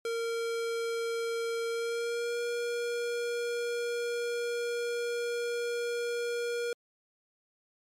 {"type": "tone with pitch glide", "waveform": "square", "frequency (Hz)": [461.6, 475.4], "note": ["A#4", "A#4"], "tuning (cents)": [-17, 34], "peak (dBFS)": -31, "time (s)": [0.05, 6.73], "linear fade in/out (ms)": 2, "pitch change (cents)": 51, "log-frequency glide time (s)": [1.69, 2.41], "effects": ["low-pass 10000 Hz 12 dB/octave", "MP3 96 kbps"]}